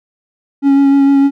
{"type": "tone with vibrato", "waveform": "triangle", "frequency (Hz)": 277.2, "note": "C#4", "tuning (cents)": 0, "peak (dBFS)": -4, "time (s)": [0.62, 1.31], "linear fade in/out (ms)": 50, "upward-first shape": "sine", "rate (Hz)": 6.6, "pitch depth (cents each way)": 14, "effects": []}